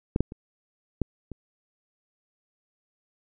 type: clicks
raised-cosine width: 3 ms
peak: -10 / -8 / -25 / -11 / -24 dBFS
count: 5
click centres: 0.161 / 0.206 / 0.321 / 1.017 / 1.317 s
effects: none